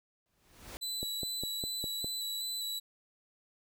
pink noise with exponential growth, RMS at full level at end -42 dBFS, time 0.26-0.77 s, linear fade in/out 0 ms, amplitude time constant 110 ms
sawtooth tone with vibrato, 3967 Hz, B7, 7 cents sharp, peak -32 dBFS, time 0.81-2.8 s, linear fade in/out 20 ms, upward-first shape square, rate 2.5 Hz, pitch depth 15 cents each way
click train, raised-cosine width 2 ms, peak -26 dBFS, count 6, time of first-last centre 1.03-2.044 s, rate 4.93 Hz
effects none

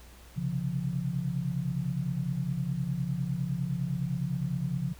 sine tone cluster, 129.4 / 139.2 / 173.9 Hz, C3 / C#3 / F3, -19 / +8 / -7 cents, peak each -35 / -32 / -32 dBFS, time 0.36-4.94 s, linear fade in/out 20 ms, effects added 60 Hz sine -50 dBFS peak until 4.99 s + pink hiss -55 dBFS RMS until 4.99 s

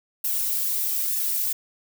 violet noise with flanger, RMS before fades -25 dBFS, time 0.24-1.53 s, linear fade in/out 5 ms, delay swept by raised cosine 1.1 to 4 ms, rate 1.1 Hz, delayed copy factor +0.8, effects none

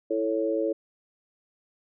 sine chord, A major, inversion second, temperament equal, 329.6 / 440 / 554.4 Hz, E4 / A4 / C#5, 0 / 0 / 0 cents, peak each -28 dBFS, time 0.1-0.73 s, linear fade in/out 10 ms, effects none

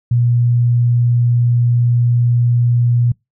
sine tone, 120.3 Hz, B2, 45 cents flat, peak -10 dBFS, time 0.11-3.12 s, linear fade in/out 5 ms, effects noise-tail reverb RT60 0.2 s tail -26 dB re dry

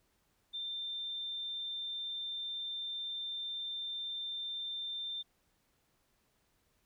sine tone, 3582 Hz, A7, 30 cents sharp, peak -37 dBFS, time 0.53-5.23 s, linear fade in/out 20 ms, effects pink hiss -75 dBFS RMS until 6.85 s

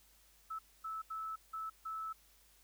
sine tone bursts at uneven times, 1308 Hz, E6, 14 cents flat, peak -39 dBFS, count 5, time 0.5-0.59 / 0.84-1.02 / 1.1-1.36 / 1.53-1.7 / 1.85-2.13 s, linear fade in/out 10 ms, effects added 50 Hz sine -70 dBFS peak until 2.63 s + white hiss -67 dBFS RMS until 2.63 s

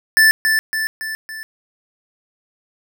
square tone with echo, 1760 Hz, A6, in tune, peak -9 dBFS, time 0.17-0.31 s, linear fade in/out 0 ms, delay 280 ms, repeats 4, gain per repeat -5 dB, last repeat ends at 1.43 s, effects none

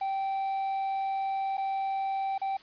triangle tone with dropouts, 778 Hz, G5, 13 cents flat, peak -26 dBFS, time 0.01-2.57 s, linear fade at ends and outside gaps 5 ms, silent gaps 1.571-1.578 / 2.38-2.415 s, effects white hiss -54 dBFS RMS until 2.62 s + resampled to 11025 Hz

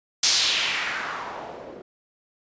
blue noise with low-pass filter sweep, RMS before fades -26 dBFS, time 0.23-1.82 s, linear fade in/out 5 ms, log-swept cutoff 5800 to 390 Hz, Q 2, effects resampled to 16000 Hz

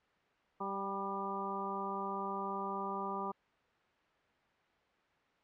harmonic tone with a mistuned harmonic, 196 Hz, G3, in tune, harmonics 1 / 2 / 3 / 4 / 5 / 6, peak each -44 / -43 / -49 / -43 / -41 / -41 dBFS, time 0.6-3.32 s, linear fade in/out 10 ms, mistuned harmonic 6, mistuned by +28 cents, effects white hiss -70 dBFS RMS until 5.43 s + low-pass 2000 Hz 12 dB/octave

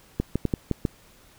clicks, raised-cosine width 3 ms, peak -10 dBFS, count 6, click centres 0.2 / 0.356 / 0.453 / 0.538 / 0.713 / 0.852 s, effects pink hiss -55 dBFS RMS until 1.38 s

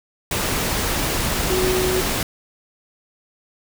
sine tone in noise, 370 Hz, F#4, in tune, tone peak -19 dBFS, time 1.5-2.01 s, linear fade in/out 2 ms, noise pink, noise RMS -22 dBFS, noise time 0.31-2.23 s, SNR 0 dB, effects none

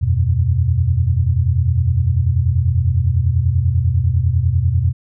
sine chord, E suspended second, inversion none, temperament equal, 82.41 / 92.5 / 123.47 Hz, E2 / F#2 / B2, 0 / 0 / 0 cents, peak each -17 dBFS, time 0.01-4.93 s, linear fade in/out 20 ms, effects none

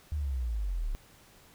sine linear sweep, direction down, 77.6 to 32.7 Hz, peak -29 dBFS, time 0.12-0.95 s, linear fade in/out 0 ms, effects pink hiss -58 dBFS RMS until 1.54 s

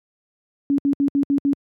sine tone bursts, 281.1 Hz, C#4, 24 cents sharp, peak -15 dBFS, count 6, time 0.7-1.532 s, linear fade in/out 0 ms, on 82 ms, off 68 ms, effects high-pass 100 Hz 12 dB/octave

